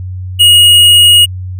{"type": "tone with hard clipping", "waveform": "sine", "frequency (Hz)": 2882, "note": "F#7", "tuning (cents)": -46, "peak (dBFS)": -3, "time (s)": [0.39, 1.26], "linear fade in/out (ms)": 20, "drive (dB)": 11, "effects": ["added 92 Hz sine -18 dBFS peak until 1.59 s"]}